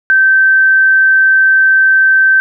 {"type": "tone", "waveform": "sine", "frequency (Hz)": 1551, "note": "G6", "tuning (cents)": -19, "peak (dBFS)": -5, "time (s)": [0.1, 2.4], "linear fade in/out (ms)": 0, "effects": []}